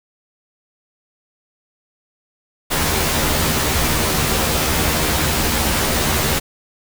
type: noise with comb filter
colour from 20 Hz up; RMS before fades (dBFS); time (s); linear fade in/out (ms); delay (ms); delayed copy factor
pink; -18; 2.7-6.4; 20; 13; +0.75
effects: none